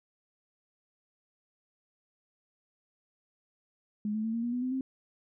sine tone with pitch steps, 210 / 216.9 / 224 / 231.4 / 239 / 246.9 / 255 / 263.4 Hz, G#3 / A3 / A3 / A#3 / A#3 / B3 / C4 / C4, +19 / -25 / +31 / -13 / +43 / 0 / -44 / +12 cents, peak -29 dBFS, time 4.05-4.81 s, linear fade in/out 2 ms, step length 95 ms, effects none

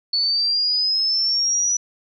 sine exponential sweep, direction up, 4435 to 5920 Hz, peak -17 dBFS, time 0.13-1.77 s, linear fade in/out 5 ms, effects none

